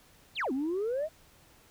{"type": "exponential two-way sweep", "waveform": "sine", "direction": "down then up", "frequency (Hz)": [4699, 250, 658], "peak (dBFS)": -27, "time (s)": [0.35, 1.09], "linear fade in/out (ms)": 50, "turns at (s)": 0.52, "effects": ["tanh soft clip ceiling -26 dBFS", "pink hiss -60 dBFS RMS until 1.7 s"]}